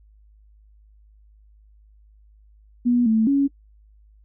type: tone with pitch steps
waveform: sine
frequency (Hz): 242.8 / 221.1 / 278.6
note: B3 / A3 / C#4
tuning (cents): -29 / +9 / +9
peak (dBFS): -15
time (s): 2.85-3.48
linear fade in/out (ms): 20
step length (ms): 210
effects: noise-tail reverb RT60 0.1 s tail -22 dB re dry + added 52 Hz sine -50 dBFS peak until 4.24 s